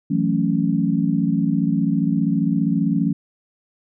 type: chord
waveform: sine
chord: F# minor seventh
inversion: third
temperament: equal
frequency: 164.81 / 185 / 220 / 277.2 Hz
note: E3 / F#3 / A3 / C#4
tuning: 0 / 0 / 0 / 0 cents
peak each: -22 dBFS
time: 0.1-3.13 s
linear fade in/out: 10 ms
effects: none